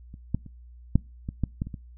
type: clicks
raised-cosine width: 5 ms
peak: -30 / -12 / -29 / -6 / -19 / -12 / -15 / -25 / -23 dBFS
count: 9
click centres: 0.141 / 0.346 / 0.463 / 0.956 / 1.289 / 1.437 / 1.619 / 1.67 / 1.742 s
effects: noise-tail reverb RT60 0.3 s tail -26 dB re dry + added 60 Hz sine -45 dBFS peak until 1.97 s